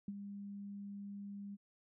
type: tone with ADSR envelope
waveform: sine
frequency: 201.1 Hz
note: G3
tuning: 44 cents sharp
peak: -37 dBFS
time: 0.08-1.57 s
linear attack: 3 ms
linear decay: 38 ms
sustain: -7 dB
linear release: 32 ms
effects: none